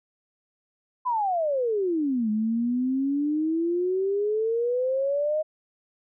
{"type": "exponential two-way sweep", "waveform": "sine", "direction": "down then up", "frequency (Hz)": [1028, 211, 627], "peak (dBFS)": -22, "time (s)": [1.05, 5.43], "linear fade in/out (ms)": 20, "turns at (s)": 2.3, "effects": []}